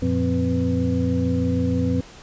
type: tone cluster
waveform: sine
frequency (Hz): 89.8 / 116.2 / 174.8 / 258.8 / 495.1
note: F2 / A#2 / F3 / C4 / B4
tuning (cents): +49 / -5 / +2 / -19 / +4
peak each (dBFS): -24 / -27 / -26 / -22 / -29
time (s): 0.02-2.01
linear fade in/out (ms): 5
effects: pink hiss -44 dBFS RMS until 2.22 s + resampled to 16000 Hz